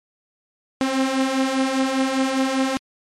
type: beating tone pair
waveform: sawtooth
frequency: 261.6 / 266.6 Hz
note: C4 / C4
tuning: 0 / +33 cents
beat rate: 5 Hz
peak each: -20 / -16 dBFS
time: 0.81-2.77 s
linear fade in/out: 0 ms
effects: low-pass 8000 Hz 12 dB/octave + MP3 64 kbps